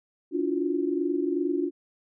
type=tone cluster; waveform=sine; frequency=289.1 / 337.2 / 359.8 Hz; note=D4 / E4 / F#4; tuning=-27 / +39 / -48 cents; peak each=-28 / -29 / -28 dBFS; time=0.31-1.71 s; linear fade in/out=50 ms; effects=none